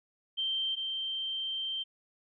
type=tone pair in turn; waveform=sine; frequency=3136 / 3136 Hz; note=G7 / G7; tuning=0 / 0 cents; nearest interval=unison; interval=0 cents; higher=neither; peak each=-29 / -32 dBFS; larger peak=first; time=0.37-0.76 / 0.76-1.84 s; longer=second; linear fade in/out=20 ms; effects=none